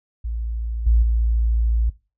sine tone with level steps, 56.8 Hz, A#1, 44 cents flat, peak -23 / -12 / -16 dBFS, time 0.24-1.9 s, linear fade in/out 10 ms, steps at 0.86 / 1.02 s, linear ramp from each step 10 ms, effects noise-tail reverb RT60 0.3 s tail -19 dB re dry

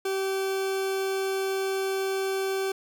40% pulse tone, 386 Hz, G4, 27 cents flat, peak -25 dBFS, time 0.05-2.72 s, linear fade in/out 5 ms, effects none

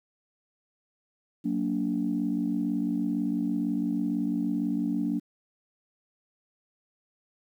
sine chord, Gb augmented, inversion none, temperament just, 185 / 231.2 / 289.1 Hz, Gb3 / Bb3 / D4, 0 / -14 / -27 cents, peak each -31 / -29 / -28 dBFS, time 1.44-5.2 s, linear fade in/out 20 ms, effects tanh soft clip ceiling -17 dBFS + 10-bit

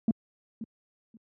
sine tone with echo, 223.5 Hz, A3, 27 cents sharp, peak -18 dBFS, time 0.08-0.11 s, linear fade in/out 2 ms, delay 530 ms, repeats 2, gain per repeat -15 dB, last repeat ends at 1.17 s, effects tanh soft clip ceiling -18 dBFS + high-pass 100 Hz 12 dB/octave

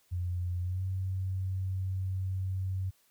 sine tone with pitch glide, 89 to 94.29 Hz, F2 to F#2, +33 to +33 cents, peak -30 dBFS, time 0.11-2.91 s, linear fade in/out 20 ms, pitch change +100 cents, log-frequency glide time 0.63-0.83 s, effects white hiss -68 dBFS RMS until 3.1 s

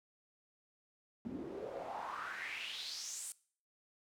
pink noise with band-pass filter sweep, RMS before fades -44 dBFS, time 1.25-3.32 s, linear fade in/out 0 ms, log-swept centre 230 to 9400 Hz, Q 4.6, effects noise-tail reverb RT60 0.5 s tail -21 dB re dry

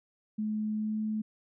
sine tone with pitch glide, 214.2 to 215.9 Hz, A3 to A3, -46 to -33 cents, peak -29 dBFS, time 0.38-1.22 s, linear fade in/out 10 ms, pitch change +13 cents, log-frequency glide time 0.75-0.99 s, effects none

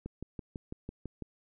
click train, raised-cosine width 3 ms, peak -26 dBFS, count 8, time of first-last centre 0.06-1.223 s, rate 6.02 Hz, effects none

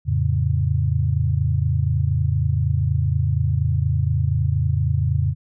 sine chord, F augmented, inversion none, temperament equal with one note detuned, 85.91 / 110 / 138.59 Hz, F2 / A2 / C#3, -28 / 0 / 0 cents, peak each -21 / -22 / -21 dBFS, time 0.05-5.35 s, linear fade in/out 50 ms, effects none

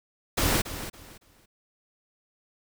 pink noise with echo, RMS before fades -24 dBFS, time 0.37-0.62 s, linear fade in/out 10 ms, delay 280 ms, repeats 3, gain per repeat -12 dB, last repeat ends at 1.46 s, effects none

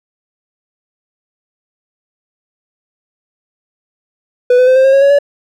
triangle tone with pitch steps, 495.1 / 505.2 / 515.5 / 526.1 / 536.8 / 547.8 / 559 / 570.4 Hz, B4 / B4 / C5 / C5 / C5 / C#5 / C#5 / C#5, +4 / +39 / -26 / +9 / +44 / -21 / +14 / +49 cents, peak -3 dBFS, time 4.5-5.188 s, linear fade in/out 5 ms, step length 86 ms, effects none

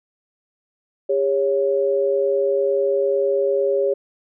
sine tone pair together, 403.3 / 554.4 Hz, G4 / C#5, +49 / 0 cents, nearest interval tritone, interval 551 cents, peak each -19 dBFS, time 1.09-3.94 s, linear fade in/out 10 ms, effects none

